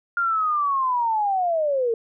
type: linear sweep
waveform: sine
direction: down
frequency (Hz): 1410 to 443.6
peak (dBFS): -19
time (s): 0.17-1.94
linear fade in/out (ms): 2
effects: none